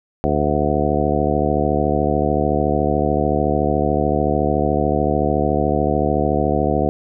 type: harmonic tone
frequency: 73.7 Hz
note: D2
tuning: 7 cents sharp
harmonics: 1 / 2 / 3 / 4 / 5 / 6 / 7 / 9 / 10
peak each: -24 / -24 / -24 / -24 / -24 / -24 / -24 / -24 / -24 dBFS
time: 0.24-6.89 s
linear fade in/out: 0 ms
effects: none